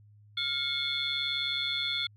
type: tone cluster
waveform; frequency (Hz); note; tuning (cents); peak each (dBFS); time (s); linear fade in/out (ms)
sine; 1404 / 2183 / 3397 / 3536 / 4243; F6 / C#7 / G#7 / A7 / C8; +9 / -27 / +38 / +8 / +23; -39 / -36 / -32 / -33 / -38; 0.37-2.07; 5
effects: tanh soft clip ceiling -19 dBFS + added 104 Hz sine -54 dBFS peak until 2.16 s